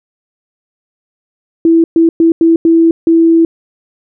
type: tone bursts at uneven times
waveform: sine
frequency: 330 Hz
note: E4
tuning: 2 cents sharp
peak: -4 dBFS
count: 6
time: 1.65-1.84 / 1.96-2.09 / 2.2-2.32 / 2.41-2.56 / 2.65-2.91 / 3.07-3.45 s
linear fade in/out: 2 ms
effects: none